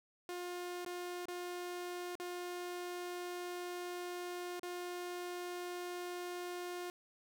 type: tone with dropouts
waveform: sawtooth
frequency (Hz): 355.2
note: F4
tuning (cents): +29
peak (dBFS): -37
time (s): 0.29-6.9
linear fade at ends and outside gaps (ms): 1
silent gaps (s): 0.849-0.862 / 1.255-1.283 / 2.154-2.199 / 4.596-4.631
effects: none